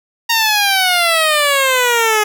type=exponential sweep; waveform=10% pulse; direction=down; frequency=933 to 418.3 Hz; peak=-3 dBFS; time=0.29-2.24 s; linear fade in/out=10 ms; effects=none